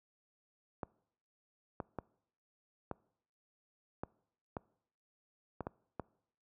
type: clicks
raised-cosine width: 1 ms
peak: -24 dBFS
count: 9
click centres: 0.832 / 1.802 / 1.987 / 2.913 / 4.035 / 4.568 / 5.607 / 5.669 / 5.997 s
effects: noise-tail reverb RT60 0.7 s tail -24 dB re dry + high-pass 60 Hz 12 dB/octave